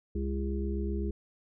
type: harmonic tone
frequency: 67.8 Hz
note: C#2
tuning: 38 cents flat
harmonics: 1 / 3 / 5 / 6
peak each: -31 / -36 / -38 / -39 dBFS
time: 0.15-1.11 s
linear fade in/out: 5 ms
effects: none